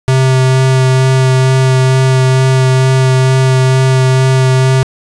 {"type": "tone with vibrato", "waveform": "square", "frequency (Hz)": 130.81, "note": "C3", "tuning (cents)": 0, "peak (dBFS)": -7, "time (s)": [0.08, 4.83], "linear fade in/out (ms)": 0, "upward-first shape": "sine", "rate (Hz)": 2.2, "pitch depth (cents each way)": 10, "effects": ["resampled to 22050 Hz", "7-bit"]}